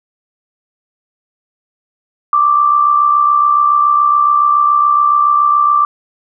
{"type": "tone with amplitude modulation", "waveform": "sine", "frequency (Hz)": 1174.7, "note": "D6", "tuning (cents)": 0, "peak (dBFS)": -5, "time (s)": [2.33, 5.85], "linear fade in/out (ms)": 2, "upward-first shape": "sine", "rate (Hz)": 67.1, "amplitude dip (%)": 55, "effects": []}